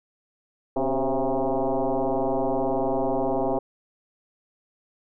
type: tone with frequency modulation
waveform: sine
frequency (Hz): 143.8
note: D3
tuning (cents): -36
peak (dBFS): -21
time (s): 0.76-3.59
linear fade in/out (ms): 5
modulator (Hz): 133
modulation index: 5.5
effects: none